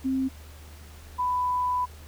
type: tone pair in turn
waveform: sine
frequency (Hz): 264.1 / 994.6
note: C4 / B5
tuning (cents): +16 / +12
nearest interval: octave + major seventh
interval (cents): 2296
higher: second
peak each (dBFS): -23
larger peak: neither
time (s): 0.04-0.29 / 1.18-1.86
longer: second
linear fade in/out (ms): 20
effects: added 76 Hz sine -44 dBFS peak until 2.07 s + pink hiss -51 dBFS RMS until 2.07 s